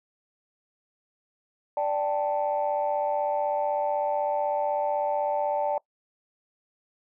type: chord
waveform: sine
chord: D suspended fourth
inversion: none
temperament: equal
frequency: 587.3 / 784 / 880 Hz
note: D5 / G5 / A5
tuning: 0 / 0 / 0 cents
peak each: -26 / -29 / -28 dBFS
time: 1.77-5.78 s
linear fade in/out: 2 ms
effects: noise-tail reverb RT60 0.1 s tail -23 dB re dry + tanh soft clip ceiling -16 dBFS